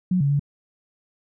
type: tone with pitch steps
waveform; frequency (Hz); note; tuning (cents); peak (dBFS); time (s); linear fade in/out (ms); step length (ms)
sine; 182.5 / 140.9 / 143.1; F#3 / C#3 / D3; -24 / +29 / -45; -17; 0.11-0.395; 5; 95
effects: none